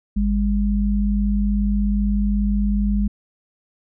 sine tone pair together, 51.21 / 203.5 Hz, G#1 / G#3, -24 / -35 cents, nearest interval 2 octaves, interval 2389 cents, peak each -19 dBFS, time 0.16-3.08 s, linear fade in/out 10 ms, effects none

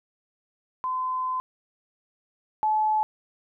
sine tone pair in turn, 1024 / 861.1 Hz, C6 / A5, -38 / -38 cents, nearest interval minor third, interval 300 cents, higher first, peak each -25 / -20 dBFS, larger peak second, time 0.84-1.4 / 2.63-3.03 s, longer first, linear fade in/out 0 ms, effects none

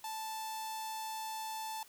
sawtooth tone with notch filter, 880 Hz, A5, in tune, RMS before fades -41 dBFS, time 0.04-1.83 s, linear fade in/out 2 ms, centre 2000 Hz, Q 1, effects white hiss -60 dBFS RMS until 1.88 s

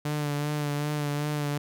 sawtooth tone with vibrato, 147.3 Hz, D3, 6 cents sharp, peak -23 dBFS, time 0.05-1.58 s, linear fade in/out 5 ms, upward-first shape sine, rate 2.6 Hz, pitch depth 30 cents each way, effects none

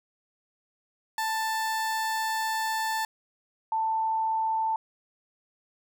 30% pulse / sine tone pair in turn, 884 / 887.3 Hz, A5 / A5, +8 / +14 cents, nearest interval unison, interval 6 cents, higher second, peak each -24 dBFS, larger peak neither, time 1.18-3.05 / 3.72-4.76 s, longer first, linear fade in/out 2 ms, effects none

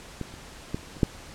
clicks, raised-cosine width 3 ms, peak -18 / -30 / -15 / -29 / -6 dBFS, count 5, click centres 0.213 / 0.34 / 0.745 / 0.968 / 1.032 s, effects pink hiss -45 dBFS RMS until 1.34 s + low-pass 9000 Hz 12 dB/octave

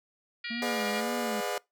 harmonic tone, 476.1 Hz, A#4, 37 cents sharp, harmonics 3 / 4 / 5 / 6 / 7 / 8 / 9 / 10, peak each -45 / -39 / -39 / -46 / -45 / -50 / -45 / -46 dBFS, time 0.44-1.01 s, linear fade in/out 5 ms
triangle tone with vibrato, 224.8 Hz, A3, 37 cents sharp, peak -32 dBFS, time 0.5-1.41 s, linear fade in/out 10 ms, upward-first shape sine, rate 1.9 Hz, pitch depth 120 cents each way
sawtooth chord, G# diminished seventh, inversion none, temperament just, 415.3 / 498.4 / 598 / 717.6 Hz, G#4 / B4 / D5 / F5, 0 / +16 / +31 / +47 cents, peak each -32 dBFS, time 0.62-1.58 s, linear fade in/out 2 ms
effects noise-tail reverb RT60 0.2 s tail -24 dB re dry

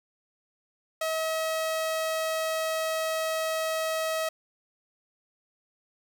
sawtooth tone, 640 Hz, D#5, 49 cents sharp, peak -23 dBFS, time 1.01-4.29 s, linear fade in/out 5 ms, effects none

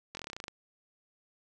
slowing click train, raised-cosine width 0.2 ms, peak -23 dBFS, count 12, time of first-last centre 0.15-0.481 s, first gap 21 ms, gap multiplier 1.07, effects none

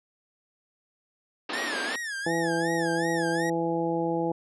pink band-pass noise, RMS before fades -33 dBFS, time 1.49-1.96 s, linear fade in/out 5 ms, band 240 to 4700 Hz, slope 48 dB/octave
45% pulse tone with vibrato, 1733 Hz, A6, 27 cents flat, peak -31 dBFS, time 1.53-3.5 s, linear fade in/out 5 ms, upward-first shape sine, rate 2.7 Hz, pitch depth 160 cents each way
harmonic tone, 166.9 Hz, E3, 22 cents sharp, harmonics 1 / 2 / 3 / 4 / 5, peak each -33 / -28 / -30 / -36 / -32 dBFS, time 2.26-4.32 s, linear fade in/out 5 ms
effects resampled to 24000 Hz

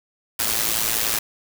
white noise with amplitude modulation, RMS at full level -19 dBFS, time 0.39-1.19 s, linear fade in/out 5 ms, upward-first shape sine, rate 111 Hz, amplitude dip 75%, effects none

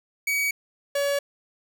45% pulse tone pair in turn, 2265 / 566.2 Hz, C#7 / C#5, +37 / +37 cents, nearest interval 2 octaves, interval 2400 cents, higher first, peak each -22 / -22 dBFS, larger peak neither, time 0.27-0.51 / 0.95-1.19 s, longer neither, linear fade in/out 5 ms, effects none

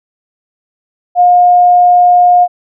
sine tone, 713 Hz, F5, 36 cents sharp, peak -3 dBFS, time 1.15-2.48 s, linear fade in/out 50 ms, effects none

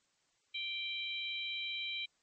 harmonic tone, 784 Hz, G5, in tune, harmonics 3 / 4 / 5, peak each -40 / -41 / -42 dBFS, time 0.54-2.06 s, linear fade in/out 10 ms, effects white hiss -75 dBFS RMS until 2.22 s + MP3 32 kbps

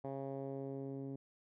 10% pulse tone with low-pass filter sweep, 136.5 Hz, C#3, 26 cents flat, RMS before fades -43 dBFS, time 0.04-1.16 s, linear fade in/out 5 ms, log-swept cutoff 730 to 300 Hz, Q 1.4, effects none

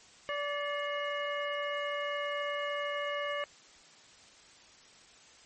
harmonic tone with a mistuned harmonic, 579 Hz, D5, 25 cents flat, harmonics 1 / 2 / 3 / 4 / 5, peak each -35 / -38 / -40 / -41 / -42 dBFS, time 0.29-3.44 s, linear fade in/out 0 ms, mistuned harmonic 4, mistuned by -130 cents, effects white hiss -57 dBFS RMS until 5.45 s + MP3 32 kbps

